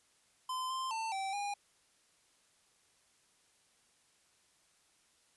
square tone with pitch steps, 1028 / 1044 / 894 / 775 / 813 Hz, C6 / C6 / A5 / G5 / G#5, -31 / -4 / +27 / -20 / -37 cents, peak -36 dBFS, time 0.49-1.54 s, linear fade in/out 5 ms, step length 210 ms, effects white hiss -70 dBFS RMS until 5.36 s + resampled to 24000 Hz

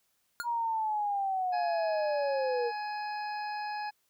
square tone with exponential decay, 1424 Hz, F6, 33 cents sharp, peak -29 dBFS, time 0.4-0.48 s, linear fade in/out 0 ms, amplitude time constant 17 ms
sine linear sweep, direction down, 960 to 462.9 Hz, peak -28 dBFS, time 0.43-2.72 s, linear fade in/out 50 ms
harmonic tone, 839 Hz, G#5, 17 cents sharp, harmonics 1 / 2 / 3 / 5 / 6, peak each -34 / -42 / -47 / -52 / -49 dBFS, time 1.52-3.91 s, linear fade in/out 20 ms
effects white hiss -74 dBFS RMS until 4.09 s

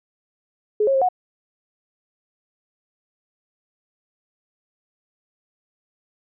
sine tone with pitch steps, 422.8 / 543 / 534 / 731 Hz, G#4 / C#5 / C5 / F#5, +31 / -36 / +35 / -21 cents, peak -15 dBFS, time 0.8-1.088 s, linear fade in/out 5 ms, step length 72 ms, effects none

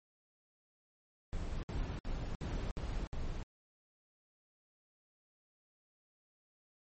brown noise bursts, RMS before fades -38 dBFS, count 6, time 1.33-3.43 s, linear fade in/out 0 ms, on 300 ms, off 60 ms, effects MP3 32 kbps

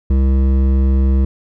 triangle tone with hard clipping, 66.4 Hz, C2, 26 cents sharp, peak -12 dBFS, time 0.1-1.25 s, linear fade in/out 5 ms, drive 15 dB, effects none

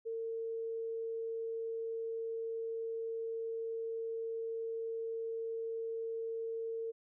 sine tone, 453.9 Hz, A#4, 46 cents flat, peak -36 dBFS, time 0.05-6.92 s, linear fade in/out 20 ms, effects none

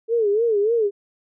sine tone with vibrato, 435.4 Hz, A4, 18 cents flat, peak -16 dBFS, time 0.08-0.91 s, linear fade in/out 50 ms, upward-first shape sine, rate 3.4 Hz, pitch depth 140 cents each way, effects none

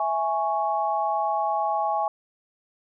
sine chord, C# minor, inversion first, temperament equal, 659.3 / 830.6 / 1108.7 Hz, E5 / G#5 / C#6, 0 / 0 / 0 cents, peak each -28 / -24 / -29 dBFS, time 0-2.08 s, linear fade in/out 2 ms, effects none

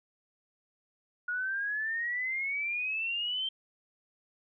sine exponential sweep, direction up, 1441 to 3147 Hz, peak -30 dBFS, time 1.28-3.49 s, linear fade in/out 5 ms, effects none

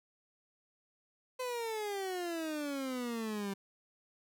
30% pulse exponential sweep, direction down, 514 to 193.9 Hz, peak -33 dBFS, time 1.39-3.54 s, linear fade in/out 10 ms, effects none

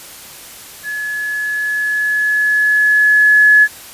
sine tone with level ramp, 1703 Hz, G#6, 43 cents sharp, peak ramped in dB -20 to -4 dBFS, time 0.83-3.68 s, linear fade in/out 50 ms, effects white hiss -35 dBFS RMS until 3.93 s + resampled to 32000 Hz

